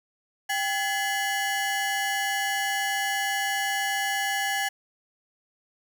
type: ring-modulated tone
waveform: 30% pulse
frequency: 1247 Hz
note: D#6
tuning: 3 cents sharp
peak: -19 dBFS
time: 0.49-4.69 s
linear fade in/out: 10 ms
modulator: 456 Hz
effects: 9-bit